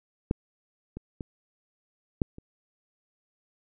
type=clicks; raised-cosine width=3 ms; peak=-11 / -24 / -22 / -11 / -30 dBFS; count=5; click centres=0.311 / 0.97 / 1.208 / 2.218 / 2.384 s; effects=none